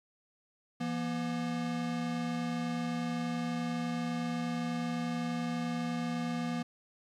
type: tone pair together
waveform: square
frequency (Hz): 168.29 / 240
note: E3 / B3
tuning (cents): +36 / -49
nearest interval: tritone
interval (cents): 615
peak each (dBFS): -38 / -34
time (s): 0.8-6.63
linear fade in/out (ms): 10
effects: low-pass 6000 Hz 12 dB/octave + 11-bit